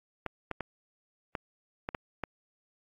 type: clicks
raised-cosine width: 0.5 ms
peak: -18 dBFS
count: 7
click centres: 0.263 / 0.513 / 0.607 / 1.352 / 1.889 / 1.948 / 2.237 s
effects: AAC 48 kbps